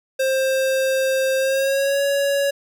square tone with pitch glide, 529 to 560.5 Hz, C5 to C#5, +19 to +19 cents, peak -18 dBFS, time 0.19-2.51 s, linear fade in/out 10 ms, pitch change +100 cents, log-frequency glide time 1.37-2.02 s, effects none

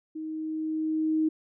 sine tone with level ramp, 314.2 Hz, D#4, 17 cents sharp, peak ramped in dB -33 to -21 dBFS, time 0.15-1.29 s, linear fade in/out 10 ms, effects none

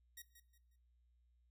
5% pulse tone with echo, 1887 Hz, A#6, 21 cents sharp, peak -40 dBFS, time 0.17-0.22 s, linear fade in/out 5 ms, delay 180 ms, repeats 3, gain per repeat -11 dB, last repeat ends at 0.76 s, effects noise-tail reverb RT60 0.6 s tail -17 dB re dry + added 60 Hz sine -70 dBFS peak until 1.5 s

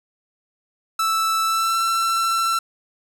45% pulse tone with pitch glide, 1318.5 to 1343.1 Hz, E6 to E6, 0 to +32 cents, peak -18 dBFS, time 0.99-2.59 s, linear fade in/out 5 ms, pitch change +32 cents, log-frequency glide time 1.44-1.79 s, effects none

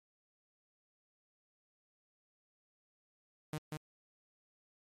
sawtooth tone with echo, 153.2 Hz, D#3, 27 cents flat, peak -33 dBFS, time 3.53-3.58 s, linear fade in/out 2 ms, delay 190 ms, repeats 1, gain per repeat -2 dB, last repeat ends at 3.77 s, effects MP3 64 kbps

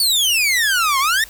sawtooth exponential two-way sweep, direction down then up, 4588 to 1041 to 1871 Hz, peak -11 dBFS, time 0-1.24 s, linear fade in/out 2 ms, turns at 0.99 s, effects added 50 Hz sine -45 dBFS peak until 1.29 s + white hiss -41 dBFS RMS until 1.29 s

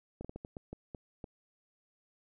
slowing click train, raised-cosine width 2 ms, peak -29 dBFS, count 9, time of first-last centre 0.21-1.242 s, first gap 36 ms, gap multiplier 1.35, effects none

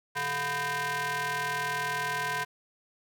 sawtooth ring-modulated tone, 280 Hz, C#4, 18 cents sharp, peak -22 dBFS, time 0.15-2.45 s, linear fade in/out 20 ms, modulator 1280 Hz, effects none

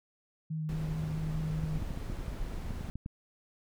sine tone with vibrato, 156.6 Hz, D#3, 11 cents sharp, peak -32 dBFS, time 0.5-1.79 s, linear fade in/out 10 ms, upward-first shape sine, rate 4.7 Hz, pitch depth 16 cents each way
brown noise, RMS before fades -38 dBFS, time 0.69-2.9 s, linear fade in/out 0 ms
clicks, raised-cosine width 5 ms, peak -26 dBFS, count 12, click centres 1.638 / 1.758 / 1.824 / 1.907 / 1.974 / 2.1 / 2.282 / 2.707 / 2.81 / 2.889 / 2.956 / 3.061 s
effects none

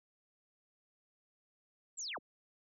sine linear sweep, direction down, 7900 to 46 Hz, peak -39 dBFS, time 1.97-2.19 s, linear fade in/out 20 ms, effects none

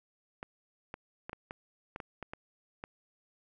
clicks, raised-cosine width 0.5 ms, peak -25 dBFS, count 10, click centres 0.429 / 0.941 / 1.295 / 1.331 / 1.509 / 1.961 / 2.002 / 2.227 / 2.335 / 2.839 s, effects none

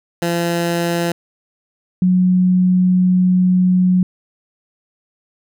15% pulse / sine tone pair in turn, 170.9 / 182.74 Hz, F3 / F#3, -37 / -21 cents, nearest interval minor second, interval 116 cents, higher second, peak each -10 dBFS, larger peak neither, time 0.22-1.12 / 2.02-4.03 s, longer second, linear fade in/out 2 ms, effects none

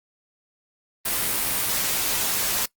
white noise with comb filter, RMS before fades -24 dBFS, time 1.05-2.66 s, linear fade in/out 10 ms, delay 13 ms, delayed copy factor -0.55, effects noise-tail reverb RT60 0.1 s tail -20 dB re dry + Opus 32 kbps

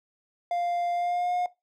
triangle tone with pitch glide, 698.5 to 716.1 Hz, F5 to F5, 0 to +43 cents, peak -23 dBFS, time 0.51-1.46 s, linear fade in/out 2 ms, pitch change +43 cents, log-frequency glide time 0.93-1.34 s, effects noise-tail reverb RT60 0.2 s tail -18 dB re dry

